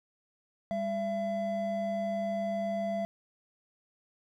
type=tone pair together; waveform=triangle; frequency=200.2 / 672.4 Hz; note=G3 / E5; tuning=+37 / +34 cents; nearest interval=octave + major sixth; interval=2097 cents; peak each=-33 / -29 dBFS; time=0.71-3.05 s; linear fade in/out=0 ms; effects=none